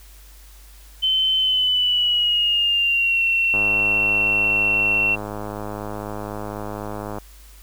sine tone with pitch glide, 3067 to 2717 Hz, G7 to F7, -38 to -48 cents, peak -16 dBFS, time 1.02-5.16 s, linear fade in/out 20 ms, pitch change -210 cents, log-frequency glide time 1.38-3.23 s
click train, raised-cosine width 1 ms, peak -16 dBFS, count 380, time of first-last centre 3.54-7.184 s, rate 104 Hz
effects added 50 Hz sine -43 dBFS peak until 7.62 s + white hiss -50 dBFS RMS until 7.62 s

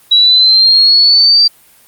sine exponential sweep, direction up, 3882 to 4699 Hz, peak -4 dBFS, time 0.11-1.48 s, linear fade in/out 10 ms, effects white hiss -45 dBFS RMS until 1.87 s + Opus 32 kbps

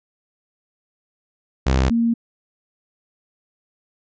sawtooth / sine tone pair in turn, 65.5 / 232.1 Hz, C2 / A#3, +2 / -7 cents, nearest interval octave + minor seventh, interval 2191 cents, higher second, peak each -11 / -15 dBFS, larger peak first, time 1.66-1.9 / 1.9-2.14 s, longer neither, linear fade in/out 10 ms, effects resampled to 16000 Hz

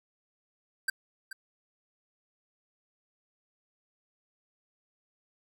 square tone with echo, 1568 Hz, G6, in tune, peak -26 dBFS, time 0.88-0.9 s, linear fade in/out 5 ms, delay 430 ms, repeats 1, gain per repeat -13 dB, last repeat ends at 1.33 s, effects none

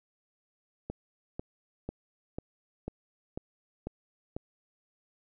click train, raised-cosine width 2 ms, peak -22 dBFS, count 8, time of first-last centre 0.9-4.365 s, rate 2.02 Hz, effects none

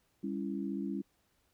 sine chord, C# diminished, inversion second, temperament just, 199.57 / 277.2 / 332.6 Hz, G3 / C#4 / E4, +31 / 0 / +16 cents, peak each -37 / -38 / -40 dBFS, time 0.23-1.02 s, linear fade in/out 10 ms, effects pink hiss -74 dBFS RMS until 1.53 s

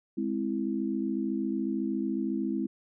sine chord, Ab augmented, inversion none, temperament equal, 207.7 / 261.6 / 329.6 Hz, Ab3 / C4 / E4, 0 / 0 / 0 cents, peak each -32 dBFS, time 0.17-2.67 s, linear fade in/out 10 ms, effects none

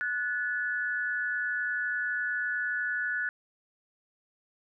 sine tone pair together, 1472 / 1723.7 Hz, F#6 / A6, -9 / -36 cents, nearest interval minor third, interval 273 cents, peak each -30 / -32 dBFS, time 0.01-3.29 s, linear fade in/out 0 ms, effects none

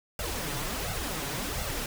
pink noise with flanger, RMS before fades -33 dBFS, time 0.19-1.86 s, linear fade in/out 2 ms, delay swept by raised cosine 1.4 to 7.1 ms, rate 1.4 Hz, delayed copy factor +0.8, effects none

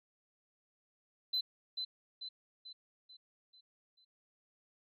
sine tone with echo, 4036 Hz, B7, 37 cents sharp, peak -29 dBFS, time 1.33-1.41 s, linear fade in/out 10 ms, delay 440 ms, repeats 6, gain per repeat -6 dB, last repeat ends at 4.05 s, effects tanh soft clip ceiling -27 dBFS + MP3 64 kbps

